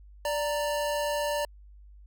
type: tone pair together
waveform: square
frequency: 587.3 / 926.9 Hz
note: D5 / A#5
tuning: 0 / -10 cents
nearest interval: minor sixth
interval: 790 cents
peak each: -29 / -33 dBFS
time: 0.25-1.45 s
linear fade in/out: 2 ms
effects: added 50 Hz sine -48 dBFS peak until 2.06 s